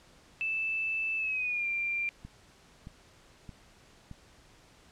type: tone with pitch glide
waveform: sine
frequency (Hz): 2637 to 2377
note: E7 to D7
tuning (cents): 0 to +20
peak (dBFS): -29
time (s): 0.41-2.09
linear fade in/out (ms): 0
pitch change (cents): -180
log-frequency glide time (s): 1.17-1.67
type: click train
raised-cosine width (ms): 5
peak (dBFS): -31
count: 4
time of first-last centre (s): 2.25-4.113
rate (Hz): 1.61
effects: pink hiss -59 dBFS RMS until 4.91 s + low-pass 8000 Hz 12 dB/octave